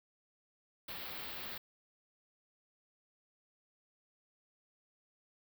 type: band-stop noise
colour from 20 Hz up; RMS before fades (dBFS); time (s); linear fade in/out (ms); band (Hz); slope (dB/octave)
white; -44; 0.88-1.58; 5; 4600 to 15000; 48
effects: none